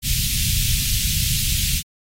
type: band-stop noise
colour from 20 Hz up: pink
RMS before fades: -21 dBFS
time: 0.02-1.83 s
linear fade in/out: 50 ms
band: 150 to 2800 Hz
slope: 24 dB/octave
effects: AAC 48 kbps